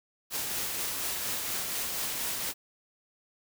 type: noise with tremolo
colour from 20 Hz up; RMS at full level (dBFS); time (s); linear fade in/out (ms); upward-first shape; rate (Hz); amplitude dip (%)
white; -32; 0.3-2.54; 50; sine; 4.2; 25
effects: none